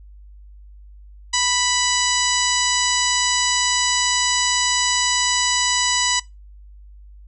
harmonic tone, 987.8 Hz, B5, in tune, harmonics 1 / 2 / 3 / 4 / 5 / 6 / 7 / 8, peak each -25 / -25 / -25 / -25 / -25 / -25 / -25 / -25 dBFS, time 1.33-6.2 s, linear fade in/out 10 ms, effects noise-tail reverb RT60 0.2 s tail -21 dB re dry + added 50 Hz sine -40 dBFS peak until 7.27 s

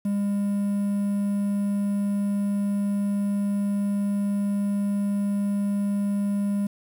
triangle tone with quantisation, 201.9 Hz, G#3, 49 cents flat, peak -20 dBFS, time 0.05-6.67 s, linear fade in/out 5 ms, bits 8, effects none

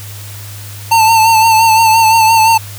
square tone with vibrato, 894 Hz, A5, 27 cents sharp, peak -6 dBFS, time 0.91-2.58 s, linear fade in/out 10 ms, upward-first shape sine, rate 5.8 Hz, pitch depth 40 cents each way, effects added 102 Hz sine -27 dBFS peak until 2.78 s + white hiss -32 dBFS RMS until 2.78 s

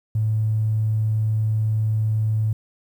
triangle tone, 109 Hz, A2, 16 cents flat, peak -14 dBFS, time 0.15-2.53 s, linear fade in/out 5 ms, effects tanh soft clip ceiling -16 dBFS + 9-bit

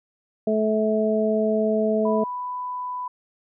harmonic tone, 216.7 Hz, A3, 26 cents flat, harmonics 1 / 2 / 3, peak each -23 / -23 / -23 dBFS, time 0.47-2.24 s, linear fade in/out 5 ms
sine tone with pitch glide, 987.8 to 995.2 Hz, B5 to B5, 0 to +13 cents, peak -27 dBFS, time 2.05-3.08 s, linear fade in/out 5 ms, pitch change +13 cents, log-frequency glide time 2.18-2.57 s
effects none

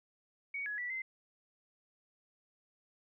sine tone with pitch steps, 2242 / 1684 / 1959 / 2069 Hz, C#7 / G#6 / B6 / C7, +19 / +24 / -15 / -20 cents, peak -36 dBFS, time 0.54-1.02 s, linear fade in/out 5 ms, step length 120 ms, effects none

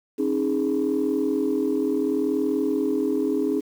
sine chord, C# suspended second, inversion none, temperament equal with one note detuned, 270.4 / 311.1 / 415.3 Hz, C#4 / D#4 / G#4, -43 / 0 / 0 cents, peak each -24 dBFS, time 0.18-3.61 s, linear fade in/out 20 ms, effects tanh soft clip ceiling -14 dBFS + 8-bit

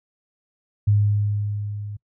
sine tone with level ramp, 103.4 Hz, G#2, 7 cents flat, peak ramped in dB -13 to -30 dBFS, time 0.87-1.97 s, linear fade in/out 10 ms, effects noise-tail reverb RT60 0.1 s tail -25 dB re dry

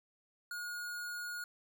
square tone, 1439 Hz, F#6, 49 cents flat, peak -40 dBFS, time 0.51-1.44 s, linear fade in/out 2 ms, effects none

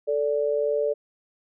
sine tone pair together, 440.2 / 582 Hz, A4 / D5, +1 / -16 cents, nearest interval perfect fourth, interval 483 cents, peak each -24 dBFS, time 0.07-0.94 s, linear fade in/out 20 ms, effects none

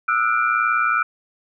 sine tone cluster, 1228 / 1330 / 1449 / 2365 Hz, D#6 / E6 / F#6 / D7, -23 / +15 / -37 / +12 cents, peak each -27 / -19 / -21 / -26 dBFS, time 0.08-1.03 s, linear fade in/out 5 ms, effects none

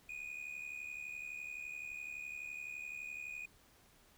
triangle tone with amplitude modulation, 2468 Hz, D#7, 15 cents flat, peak -38 dBFS, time 0.09-3.46 s, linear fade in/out 5 ms, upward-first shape sine, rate 71.8 Hz, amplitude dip 75%, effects pink hiss -66 dBFS RMS until 4.17 s

